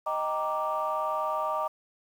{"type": "chord", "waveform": "sine", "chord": "Eb major seventh", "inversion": "none", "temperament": "equal", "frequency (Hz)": [622.3, 784, 932.3, 1174.7], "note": ["Eb5", "G5", "Bb5", "D6"], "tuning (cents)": [0, 0, 0, 0], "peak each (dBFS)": [-31, -35, -32, -30], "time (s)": [0.06, 1.68], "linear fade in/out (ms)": 10, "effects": ["tanh soft clip ceiling -19 dBFS", "9-bit"]}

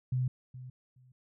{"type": "tone with echo", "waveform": "sine", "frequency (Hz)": 127.2, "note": "C3", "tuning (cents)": -48, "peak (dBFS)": -27, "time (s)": [0.12, 0.28], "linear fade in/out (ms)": 5, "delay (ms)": 420, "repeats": 2, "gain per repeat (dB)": -15, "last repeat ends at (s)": 1.12, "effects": []}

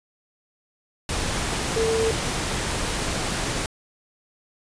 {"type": "tone in noise", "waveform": "sine", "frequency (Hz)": 448.9, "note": "A4", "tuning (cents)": 35, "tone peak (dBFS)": -20, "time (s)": [1.76, 2.11], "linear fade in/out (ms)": 2, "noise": "pink", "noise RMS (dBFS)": -26, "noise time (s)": [1.09, 3.66], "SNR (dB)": 3, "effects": ["resampled to 22050 Hz"]}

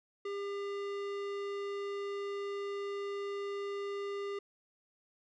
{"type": "tone with tanh clipping", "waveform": "sine", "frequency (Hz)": 401.4, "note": "G4", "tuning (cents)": 41, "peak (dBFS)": -38, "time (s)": [0.25, 4.39], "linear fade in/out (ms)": 5, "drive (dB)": 18, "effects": []}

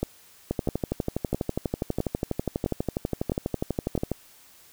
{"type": "two click trains", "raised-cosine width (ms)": 2, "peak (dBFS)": [-12, -12], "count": [45, 7], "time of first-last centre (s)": [[0.51, 4.117], [0.03, 3.977]], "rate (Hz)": [12.2, 1.52], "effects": ["white hiss -54 dBFS RMS until 4.72 s"]}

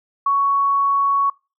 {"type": "tone", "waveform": "sine", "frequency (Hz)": 1115, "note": "C#6", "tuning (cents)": 10, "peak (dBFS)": -14, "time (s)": [0.26, 1.3], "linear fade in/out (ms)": 5, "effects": ["noise-tail reverb RT60 0.3 s tail -25 dB re dry"]}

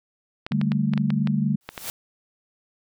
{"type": "clicks", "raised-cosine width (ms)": 0.3, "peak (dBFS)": -15, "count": 10, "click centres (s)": [0.465, 0.52, 0.614, 0.719, 0.936, 0.977, 1.104, 1.273, 1.69, 1.778]}
{"type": "chord", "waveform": "sine", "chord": "D suspended fourth", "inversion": "none", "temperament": "equal", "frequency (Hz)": [146.83, 196, 220], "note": ["D3", "G3", "A3"], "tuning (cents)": [0, 0, 0], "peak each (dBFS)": -24, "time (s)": [0.51, 1.56], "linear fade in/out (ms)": 10}
{"type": "noise with exponential growth", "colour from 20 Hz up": "white", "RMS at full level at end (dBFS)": -29, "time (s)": [1.61, 1.9], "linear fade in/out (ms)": 0, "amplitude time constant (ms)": 62}
{"effects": []}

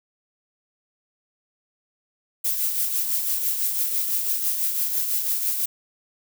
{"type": "noise with tremolo", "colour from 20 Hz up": "violet", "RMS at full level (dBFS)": -22, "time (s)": [2.44, 5.66], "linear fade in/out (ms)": 10, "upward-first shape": "triangle", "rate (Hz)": 6, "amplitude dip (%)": 50, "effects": []}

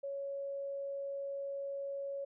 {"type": "tone", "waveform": "sine", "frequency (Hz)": 556, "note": "C#5", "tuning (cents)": 5, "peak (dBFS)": -37, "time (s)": [0.03, 2.25], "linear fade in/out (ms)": 10, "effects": []}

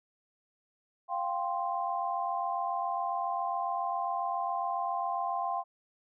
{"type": "chord", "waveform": "sine", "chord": "F suspended second", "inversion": "none", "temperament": "just", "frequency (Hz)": [698.5, 785.8, 1047.7], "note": ["F5", "G5", "C6"], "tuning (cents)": [0, 4, 2], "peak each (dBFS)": -34, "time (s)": [1.08, 5.64], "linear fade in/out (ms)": 50, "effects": []}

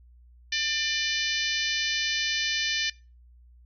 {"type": "harmonic tone", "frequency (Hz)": 596, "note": "D5", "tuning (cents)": 25, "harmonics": [3, 4, 5, 6, 7, 8, 9, 10], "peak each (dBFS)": [-31, -32, -33, -34, -34, -35, -36, -36], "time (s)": [0.52, 2.9], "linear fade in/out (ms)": 5, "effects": ["noise-tail reverb RT60 0.3 s tail -22 dB re dry", "added 60 Hz sine -51 dBFS peak until 3.65 s"]}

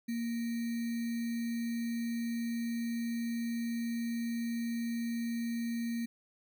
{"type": "tone with sample-and-hold", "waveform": "sine", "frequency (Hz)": 233.1, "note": "A#3", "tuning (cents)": 0, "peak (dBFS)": -32, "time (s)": [0.08, 6.06], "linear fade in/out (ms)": 10, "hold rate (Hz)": 2100, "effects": []}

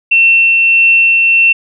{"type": "tone with tremolo", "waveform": "sine", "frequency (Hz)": 2700, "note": "E7", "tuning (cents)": 41, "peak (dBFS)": -4, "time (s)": [0.11, 1.53], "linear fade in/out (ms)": 10, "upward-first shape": "triangle", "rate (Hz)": 1.6, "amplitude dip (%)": 25, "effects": []}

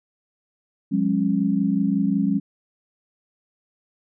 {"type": "tone cluster", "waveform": "sine", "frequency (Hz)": [177.6, 203.1, 273.7], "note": ["F3", "G#3", "C#4"], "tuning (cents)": [29, -38, -22], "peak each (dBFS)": [-24, -21, -23], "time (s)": [0.91, 2.4], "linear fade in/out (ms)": 20, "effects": []}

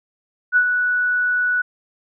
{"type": "tone with ADSR envelope", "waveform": "sine", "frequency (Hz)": 1476, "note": "F#6", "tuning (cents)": -5, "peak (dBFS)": -10, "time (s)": [0.52, 1.62], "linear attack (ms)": 44, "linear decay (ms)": 74, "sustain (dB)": -6, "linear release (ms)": 9, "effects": []}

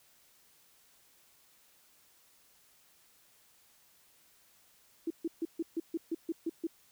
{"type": "tone bursts", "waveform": "sine", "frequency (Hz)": 329.6, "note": "E4", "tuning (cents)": 0, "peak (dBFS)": -30, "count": 10, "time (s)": [5.07, 6.67], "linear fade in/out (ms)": 5, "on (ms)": 34, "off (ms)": 140, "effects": ["white hiss -65 dBFS RMS until 6.91 s"]}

